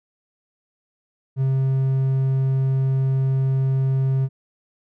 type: tone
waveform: triangle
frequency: 133.4 Hz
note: C3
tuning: 34 cents sharp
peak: -15 dBFS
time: 1.36-4.29 s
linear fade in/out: 50 ms
effects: none